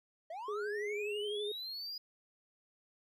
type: linear sweep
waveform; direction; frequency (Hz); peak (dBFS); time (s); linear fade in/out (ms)
triangle; up; 616 to 4945; -39; 0.3-1.98; 5
type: tone with vibrato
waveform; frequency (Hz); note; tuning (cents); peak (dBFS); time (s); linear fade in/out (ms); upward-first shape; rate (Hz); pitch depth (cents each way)
sine; 415.3; G#4; 0; -36; 0.48-1.52; 5; triangle; 12; 35
effects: none